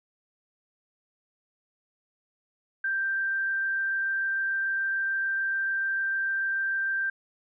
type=tone with frequency modulation; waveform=sine; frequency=1574 Hz; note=G6; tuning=7 cents sharp; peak=-25 dBFS; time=2.84-7.1 s; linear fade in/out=5 ms; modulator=26.8 Hz; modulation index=0.35; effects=none